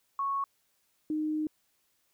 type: tone pair in turn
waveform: sine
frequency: 1105 / 307.8 Hz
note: C#6 / D#4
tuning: -6 / -19 cents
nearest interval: octave + minor seventh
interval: 2213 cents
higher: first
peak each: -28 dBFS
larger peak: neither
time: 0.19-0.44 / 1.1-1.47 s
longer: second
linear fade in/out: 2 ms
effects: white hiss -73 dBFS RMS until 2.13 s